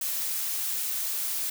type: noise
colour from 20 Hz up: blue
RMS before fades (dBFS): -30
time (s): 0.01-1.5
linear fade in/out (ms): 5
effects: none